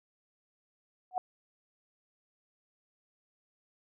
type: tone with exponential growth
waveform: sine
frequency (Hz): 737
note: F#5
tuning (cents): -7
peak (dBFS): -23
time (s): 1.11-1.18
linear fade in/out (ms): 1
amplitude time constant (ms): 15
effects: none